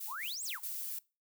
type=noise with tremolo; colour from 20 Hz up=violet; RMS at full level=-41 dBFS; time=0-0.68 s; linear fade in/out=5 ms; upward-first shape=sine; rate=4.5 Hz; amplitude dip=75%
type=exponential two-way sweep; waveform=sine; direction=up then down; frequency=767 to 8800 to 767 Hz; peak=-38 dBFS; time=0.07-0.6 s; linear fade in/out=50 ms; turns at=0.44 s
type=noise; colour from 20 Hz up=violet; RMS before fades=-40 dBFS; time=0.63-0.99 s; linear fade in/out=5 ms
effects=noise-tail reverb RT60 0.3 s tail -23 dB re dry